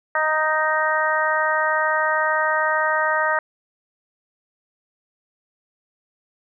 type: harmonic tone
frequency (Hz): 311.1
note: D#4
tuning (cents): 0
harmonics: 2 / 3 / 4 / 5 / 6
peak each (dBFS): -24 / -24 / -24 / -24 / -24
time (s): 0.15-3.39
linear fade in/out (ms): 2
effects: none